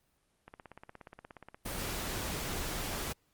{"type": "click train", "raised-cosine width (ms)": 0.5, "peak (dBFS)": -32, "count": 19, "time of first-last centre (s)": [0.48, 1.545], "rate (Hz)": 16.9}
{"type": "noise", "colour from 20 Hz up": "pink", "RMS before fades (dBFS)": -37, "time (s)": [1.65, 3.13], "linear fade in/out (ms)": 10}
{"effects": ["pink hiss -74 dBFS RMS until 3.33 s", "Opus 32 kbps"]}